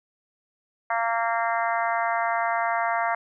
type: harmonic tone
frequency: 230.2 Hz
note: A#3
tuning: 22 cents flat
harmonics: 3 / 4 / 5 / 6 / 7 / 8 / 9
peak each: -26 / -28 / -30 / -32 / -33 / -34 / -35 dBFS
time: 0.9-3.15 s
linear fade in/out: 5 ms
effects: none